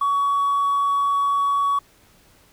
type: tone with hard clipping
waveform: triangle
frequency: 1126 Hz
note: C#6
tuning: 27 cents sharp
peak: -17 dBFS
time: 0.01-1.79 s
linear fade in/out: 5 ms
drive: 2 dB
effects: pink hiss -55 dBFS RMS until 2.52 s